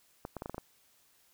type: clicks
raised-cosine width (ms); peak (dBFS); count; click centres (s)
1; -24; 7; 0.251 / 0.367 / 0.421 / 0.459 / 0.496 / 0.545 / 0.581
effects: white hiss -67 dBFS RMS until 1.33 s